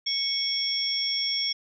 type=tone cluster; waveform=sine; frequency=2215 / 3344 / 5470 Hz; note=C#7 / G#7 / F8; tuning=-2 / +11 / -37 cents; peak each=-35 / -30 / -26 dBFS; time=0.06-1.53 s; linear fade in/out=10 ms; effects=none